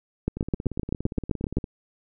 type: two click trains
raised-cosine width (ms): 3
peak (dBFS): -10 / -19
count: 11 / 23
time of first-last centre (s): 0.28-1.57 / 0.37-1.642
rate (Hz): 7.75 / 17.3
effects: none